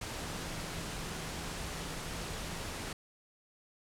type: tone in noise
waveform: sine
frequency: 164.81 Hz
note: E3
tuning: in tune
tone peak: -48 dBFS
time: 0.21-2.61 s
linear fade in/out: 5 ms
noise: pink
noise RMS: -40 dBFS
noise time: 0.01-2.93 s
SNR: -11 dB
effects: low-pass 10000 Hz 12 dB/octave